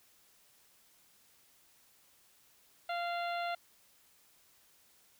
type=harmonic tone; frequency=693 Hz; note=F5; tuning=14 cents flat; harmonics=1 / 2 / 3 / 4 / 5 / 6; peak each=-35 / -41 / -45 / -47 / -49 / -51 dBFS; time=2.89-3.55 s; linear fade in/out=5 ms; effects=white hiss -66 dBFS RMS until 5.19 s